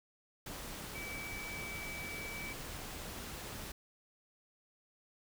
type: tone in noise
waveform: sine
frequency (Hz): 2300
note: D7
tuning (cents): -37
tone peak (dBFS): -43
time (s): 0.95-2.53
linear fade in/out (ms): 5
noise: pink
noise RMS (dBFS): -45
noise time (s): 0.46-3.72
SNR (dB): -1
effects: none